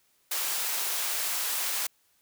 white high-pass noise, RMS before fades -30 dBFS, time 0.31-1.87 s, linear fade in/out 5 ms, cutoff 600 Hz, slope 12 dB/octave, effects white hiss -68 dBFS RMS until 2.21 s

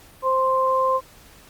sine tone pair together, 523.3 / 1046.6 Hz, C5 / C6, 0 / 0 cents, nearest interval octave, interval 1200 cents, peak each -21 / -19 dBFS, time 0.22-1.01 s, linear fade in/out 50 ms, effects pink hiss -49 dBFS RMS until 1.49 s + Opus 48 kbps

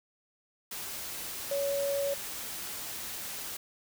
sine tone in noise, 561 Hz, C#5, 21 cents sharp, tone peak -28 dBFS, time 1.51-2.14 s, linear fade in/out 5 ms, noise white, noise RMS -39 dBFS, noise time 0.71-3.57 s, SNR +8 dB, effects none

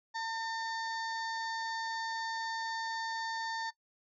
harmonic tone with a mistuned harmonic, 904 Hz, A5, 47 cents sharp, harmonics 1 / 2 / 4 / 5 / 6 / 7 / 8, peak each -36 / -40 / -50 / -45 / -52 / -56 / -60 dBFS, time 0.14-3.71 s, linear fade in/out 20 ms, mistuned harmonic 8, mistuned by -53 cents, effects noise-tail reverb RT60 0.1 s tail -20 dB re dry

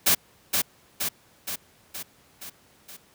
white noise with echo, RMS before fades -19 dBFS, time 0.06-0.15 s, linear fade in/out 10 ms, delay 470 ms, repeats 6, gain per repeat -4 dB, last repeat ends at 2.97 s, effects pink hiss -58 dBFS RMS until 3.14 s + high-pass 80 Hz 12 dB/octave

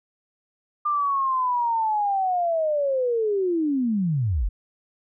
sine linear sweep, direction down, 1200 to 37.32 Hz, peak -20 dBFS, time 0.85-4.49 s, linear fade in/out 10 ms, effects none

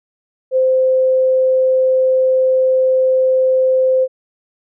sine tone, 519 Hz, C5, 14 cents flat, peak -10 dBFS, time 0.51-4.08 s, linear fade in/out 50 ms, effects none

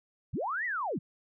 sine linear two-way sweep, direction up then down, 60.2 to 2021 to 110.8 Hz, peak -30 dBFS, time 0.33-0.99 s, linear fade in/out 10 ms, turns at 0.65 s, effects none

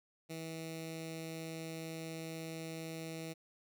10% pulse tone with notch filter, 162.1 Hz, E3, 29 cents flat, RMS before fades -44 dBFS, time 0.29-3.34 s, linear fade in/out 20 ms, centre 1000 Hz, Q 0.88, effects none

